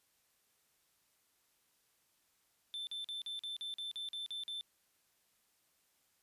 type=tone bursts; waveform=triangle; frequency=3542 Hz; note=A7; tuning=11 cents sharp; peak=-38 dBFS; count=11; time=2.74-4.61 s; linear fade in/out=0 ms; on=130 ms; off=44 ms; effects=white hiss -75 dBFS RMS until 6.22 s + resampled to 32000 Hz